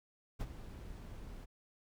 brown noise with ADSR envelope, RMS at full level -37 dBFS, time 0.39-1.46 s, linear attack 23 ms, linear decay 36 ms, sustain -11 dB, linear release 26 ms, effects none

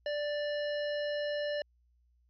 harmonic tone with a mistuned harmonic, 588 Hz, D5, 2 cents sharp, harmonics 1 / 3 / 5 / 7 / 9, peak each -32 / -41 / -45 / -48 / -51 dBFS, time 0.06-1.62 s, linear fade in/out 2 ms, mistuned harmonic 5, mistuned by -23 cents, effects added 60 Hz sine -66 dBFS peak until 2.29 s

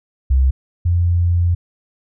sine tone pair in turn, 65.8 / 86.94 Hz, C2 / F2, +10 / -7 cents, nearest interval perfect fourth, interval 483 cents, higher second, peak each -10 / -12 dBFS, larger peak first, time 0.3-0.51 / 0.85-1.55 s, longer second, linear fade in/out 10 ms, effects none

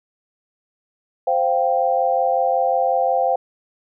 sine chord, C suspended fourth, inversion none, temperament equal, 523.3 / 698.5 / 784 Hz, C5 / F5 / G5, 0 / 0 / 0 cents, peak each -20 dBFS, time 1.27-3.36 s, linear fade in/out 5 ms, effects none

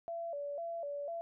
sine tone with vibrato, 622.3 Hz, D#5, in tune, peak -37 dBFS, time 0.08-1.21 s, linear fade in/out 0 ms, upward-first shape square, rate 2 Hz, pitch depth 140 cents each way, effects none

